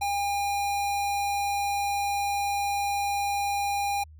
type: tone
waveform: square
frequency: 807 Hz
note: G#5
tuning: 50 cents flat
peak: -26 dBFS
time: 0.01-4.04 s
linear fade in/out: 10 ms
effects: added 77 Hz sine -46 dBFS peak until 4.19 s